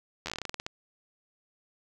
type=slowing click train; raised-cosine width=0.2 ms; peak=-17 dBFS; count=14; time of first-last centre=0.26-0.665 s; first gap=11 ms; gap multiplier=1.16; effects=none